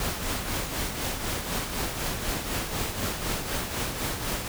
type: noise with tremolo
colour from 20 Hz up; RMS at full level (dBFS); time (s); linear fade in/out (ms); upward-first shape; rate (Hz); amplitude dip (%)
pink; -28; 0-4.48; 2; triangle; 4; 55
effects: none